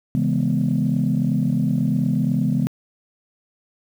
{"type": "chord", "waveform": "sine", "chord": "C# minor seventh", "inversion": "none", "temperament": "equal with one note detuned", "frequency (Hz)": [136.6, 164.81, 207.7, 246.9], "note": ["C#3", "E3", "G#3", "B3"], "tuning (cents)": [-25, 0, 0, 0], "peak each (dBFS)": -22, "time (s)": [0.15, 2.67], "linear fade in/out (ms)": 0, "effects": ["tanh soft clip ceiling -10 dBFS", "8-bit"]}